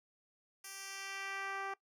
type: tone with band-pass filter sweep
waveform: 10% pulse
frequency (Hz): 391.1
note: G4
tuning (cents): -4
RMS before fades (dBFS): -43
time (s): 0.64-1.74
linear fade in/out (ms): 5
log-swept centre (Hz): 10000 to 850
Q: 0.81
effects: noise-tail reverb RT60 0.1 s tail -20 dB re dry